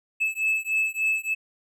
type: beating tone pair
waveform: triangle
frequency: 2607 / 2610.4 Hz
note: E7 / E7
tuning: -20 / -18 cents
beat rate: 3.4 Hz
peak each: -24 dBFS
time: 0.2-1.35 s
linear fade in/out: 20 ms
effects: none